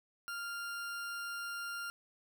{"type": "tone", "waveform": "40% pulse", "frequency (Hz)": 1396.9, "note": "F6", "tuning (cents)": 0, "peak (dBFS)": -38, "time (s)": [0.28, 1.9], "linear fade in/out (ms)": 0, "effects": []}